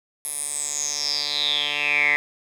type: tone with band-pass filter sweep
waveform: 10% pulse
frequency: 146.2 Hz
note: D3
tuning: 7 cents flat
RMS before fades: -24 dBFS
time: 0.25-2.16 s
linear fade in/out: 0 ms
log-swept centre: 11000 to 2000 Hz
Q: 9.3
effects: none